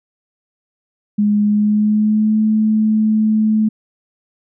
sine tone with pitch glide, 207.7 to 216.5 Hz, G#3 to A3, 0 to -28 cents, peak -11 dBFS, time 1.18-3.69 s, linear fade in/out 10 ms, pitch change +72 cents, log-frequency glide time 1.43-2.4 s, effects none

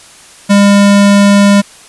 square tone, 201.4 Hz, G3, 47 cents sharp, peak -4 dBFS, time 0.49-1.62 s, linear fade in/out 20 ms, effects white hiss -37 dBFS RMS until 1.88 s + resampled to 24000 Hz

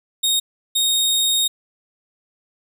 sawtooth tone bursts at uneven times, 3721 Hz, A#7, 4 cents flat, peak -13 dBFS, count 2, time 0.23-0.4 / 0.75-1.48 s, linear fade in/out 10 ms, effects none

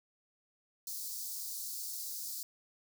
white high-pass noise, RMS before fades -41 dBFS, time 0.87-2.43 s, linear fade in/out 2 ms, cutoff 4300 Hz, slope 48 dB/octave, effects none

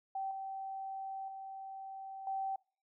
sine tone with level steps, 774 Hz, G5, 22 cents flat, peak -35 / -39 / -43 / -34 dBFS, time 0.15-2.56 s, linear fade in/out 5 ms, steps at 0.31 / 1.28 / 2.27 s, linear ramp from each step 2 ms, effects noise-tail reverb RT60 0.4 s tail -25 dB re dry

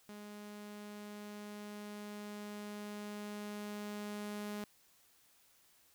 sawtooth tone with level ramp, 207.7 Hz, G#3, in tune, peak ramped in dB -44 to -36 dBFS, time 0.09-4.64 s, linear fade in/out 0 ms, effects white hiss -68 dBFS RMS until 5.94 s

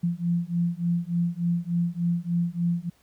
sine beating tone pair, 170.4 / 173.8 Hz, F3 / F3, -42 / -8 cents, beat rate 3.4 Hz, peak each -26 dBFS, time 0.03-2.9 s, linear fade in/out 10 ms, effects pink hiss -63 dBFS RMS until 3.02 s

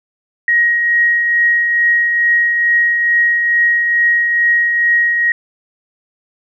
sine tone with tremolo, 1888 Hz, A#6, 22 cents sharp, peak -8 dBFS, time 0.48-5.32 s, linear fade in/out 2 ms, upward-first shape triangle, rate 2.3 Hz, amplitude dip 40%, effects none

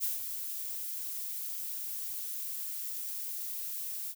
violet noise with ADSR envelope, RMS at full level -31 dBFS, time 0-4.15 s, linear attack 35 ms, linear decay 150 ms, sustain -7 dB, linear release 56 ms, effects none

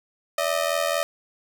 sawtooth ring-modulated tone, 618 Hz, D#5, 12 cents flat, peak -15 dBFS, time 0.38-1.03 s, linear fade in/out 0 ms, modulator 42.1 Hz, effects none

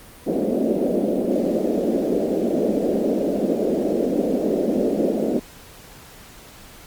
pink band-pass noise, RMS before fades -21 dBFS, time 0.26-5.4 s, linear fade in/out 20 ms, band 200 to 610 Hz, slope 48 dB/octave, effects pink hiss -44 dBFS RMS until 6.86 s + Opus 32 kbps

